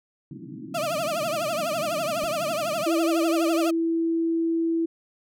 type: band-pass noise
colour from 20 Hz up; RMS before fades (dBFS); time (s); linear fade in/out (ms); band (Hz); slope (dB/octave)
white; -39; 0.31-2.84; 2; 120 to 340; 96
type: tone with vibrato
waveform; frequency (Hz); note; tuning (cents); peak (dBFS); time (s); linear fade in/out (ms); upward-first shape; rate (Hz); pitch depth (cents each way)
35% pulse; 638; D#5; +43; -23; 0.74-3.71; 10; triangle; 12; 180
type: clicks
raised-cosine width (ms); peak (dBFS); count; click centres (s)
2; -28; 2; 2.238 / 2.241
type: tone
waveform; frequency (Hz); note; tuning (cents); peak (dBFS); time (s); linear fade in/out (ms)
sine; 330.3; E4; +4; -21; 2.86-4.86; 10
effects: none